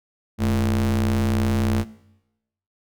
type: ring-modulated tone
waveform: square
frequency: 61.7 Hz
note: B1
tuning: 1 cent flat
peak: -16 dBFS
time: 0.38-1.85 s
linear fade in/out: 50 ms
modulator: 155 Hz
effects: noise-tail reverb RT60 0.9 s tail -19 dB re dry